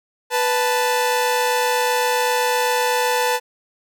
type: tone pair together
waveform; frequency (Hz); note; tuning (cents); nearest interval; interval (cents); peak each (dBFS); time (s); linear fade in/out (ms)
sawtooth; 493.9 / 880; B4 / A5; 0 / 0; minor seventh; 1000; -16; 0.3-3.4; 50
effects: none